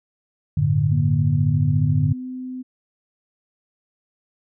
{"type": "chord", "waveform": "sine", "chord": "G suspended second", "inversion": "none", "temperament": "equal with one note detuned", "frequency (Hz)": [95.76, 110, 146.83], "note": ["G2", "A2", "D3"], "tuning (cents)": [-40, 0, 0], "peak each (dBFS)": [-23, -21, -18], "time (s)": [0.57, 2.13], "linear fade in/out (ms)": 5}
{"type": "tone with pitch glide", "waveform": "sine", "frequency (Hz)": [234.1, 255.3], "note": ["A#3", "C4"], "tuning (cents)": [8, -42], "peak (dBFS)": -28, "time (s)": [0.91, 2.63], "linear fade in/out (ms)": 20, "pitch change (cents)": 150, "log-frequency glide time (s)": [1.18, 2.27]}
{"effects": []}